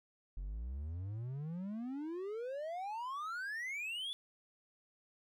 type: exponential sweep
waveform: triangle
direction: up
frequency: 43.65 to 3500 Hz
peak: -37 dBFS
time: 0.37-4.13 s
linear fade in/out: 0 ms
effects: none